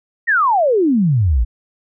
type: exponential sweep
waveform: sine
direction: down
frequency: 1924 to 51.6 Hz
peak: -11 dBFS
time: 0.27-1.45 s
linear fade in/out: 20 ms
effects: none